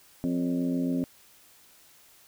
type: harmonic tone with a mistuned harmonic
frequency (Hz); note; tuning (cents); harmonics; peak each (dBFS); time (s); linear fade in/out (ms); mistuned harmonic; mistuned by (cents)
87.31; F2; 0; 2 / 3 / 4 / 5 / 6 / 7; -32 / -26 / -39 / -42 / -42 / -42; 0.24-1.04; 0; 6; +71
effects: white hiss -57 dBFS RMS until 2.27 s